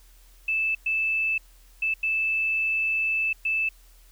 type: tone bursts at uneven times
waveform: sine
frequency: 2631 Hz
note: E7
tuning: 4 cents flat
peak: -22 dBFS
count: 5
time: 0.48-0.75 / 0.86-1.38 / 1.82-1.94 / 2.03-3.33 / 3.45-3.69 s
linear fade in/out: 5 ms
effects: added 41 Hz sine -51 dBFS peak until 4.11 s + white hiss -59 dBFS RMS until 4.11 s